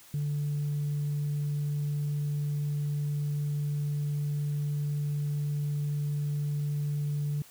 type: tone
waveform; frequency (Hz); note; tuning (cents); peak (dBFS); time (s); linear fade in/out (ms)
sine; 146; D3; -10; -26; 0.14-7.42; 2
effects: tanh soft clip ceiling -25 dBFS + white hiss -54 dBFS RMS until 7.5 s